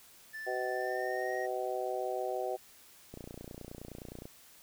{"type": "tone with pitch glide", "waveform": "triangle", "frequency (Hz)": [1760, 1875.5], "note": ["A6", "A#6"], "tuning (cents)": [0, 10], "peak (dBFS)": -38, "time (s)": [0.33, 1.47], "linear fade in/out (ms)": 20, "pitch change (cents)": 110, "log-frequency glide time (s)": [0.7, 1.33]}
{"type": "harmonic tone", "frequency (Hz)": 126.2, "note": "B2", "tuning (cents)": 38, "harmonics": [3, 4, 5, 6], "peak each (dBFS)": [-38, -38, -38, -38], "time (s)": [0.46, 2.57], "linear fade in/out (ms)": 20}
{"type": "click train", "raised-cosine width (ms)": 2, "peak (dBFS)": -31, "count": 34, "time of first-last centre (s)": [3.14, 4.255], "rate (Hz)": 29.6}
{"effects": ["white hiss -58 dBFS RMS until 4.62 s"]}